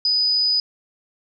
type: tone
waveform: sine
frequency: 4978 Hz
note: D#8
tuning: in tune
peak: -16 dBFS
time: 0.05-0.6 s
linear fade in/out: 2 ms
effects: none